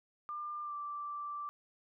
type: tone with pitch glide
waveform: sine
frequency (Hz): 1197 to 1171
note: D6 to D6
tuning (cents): +33 to -5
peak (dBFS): -38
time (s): 0.29-1.49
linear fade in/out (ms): 0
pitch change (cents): -38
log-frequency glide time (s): 0.62-0.74
effects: none